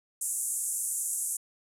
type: band-pass noise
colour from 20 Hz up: white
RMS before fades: -32 dBFS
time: 0.21-1.37 s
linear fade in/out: 5 ms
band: 7200 to 11000 Hz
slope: 48 dB/octave
effects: none